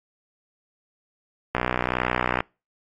click train, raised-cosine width 0.5 ms, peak -7 dBFS, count 54, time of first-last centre 1.55-2.405 s, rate 62 Hz, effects noise-tail reverb RT60 0.3 s tail -26 dB re dry + AAC 48 kbps

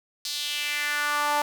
sawtooth tone with high-pass filter sweep, 293.7 Hz, D4, in tune, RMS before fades -27 dBFS, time 0.25-1.42 s, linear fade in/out 2 ms, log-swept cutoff 4500 to 810 Hz, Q 2.8, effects 9-bit

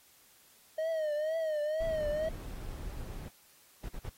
triangle tone with vibrato, 622.3 Hz, D#5, in tune, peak -28 dBFS, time 0.78-2.29 s, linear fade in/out 5 ms, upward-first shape triangle, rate 2.1 Hz, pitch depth 100 cents each way
brown noise, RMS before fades -41 dBFS, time 1.8-3.29 s, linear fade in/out 10 ms
brown noise bursts, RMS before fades -39 dBFS, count 3, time 3.83-4.098 s, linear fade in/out 10 ms, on 60 ms, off 44 ms
effects white hiss -62 dBFS RMS until 4.17 s + AAC 48 kbps

